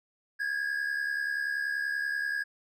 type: tone pair together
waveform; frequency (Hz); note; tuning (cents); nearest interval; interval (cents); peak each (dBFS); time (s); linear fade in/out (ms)
triangle; 1639 / 1709.4; G#6 / G#6; -23 / +49; minor second; 72; -28 / -34; 0.39-2.44; 20
effects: none